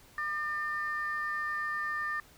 sine tone pair together, 1202.7 / 1802 Hz, D6 / A6, +41 / +41 cents, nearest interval perfect fifth, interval 700 cents, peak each -34 / -32 dBFS, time 0.18-2.2 s, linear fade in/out 2 ms, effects tanh soft clip ceiling -25 dBFS + pink hiss -58 dBFS RMS until 2.37 s

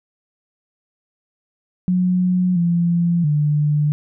sine tone with pitch steps, 181.7 / 171.5 / 148.6 Hz, F#3 / F3 / D3, -31 / -31 / +21 cents, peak -14 dBFS, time 1.88-3.92 s, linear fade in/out 0 ms, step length 680 ms, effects none

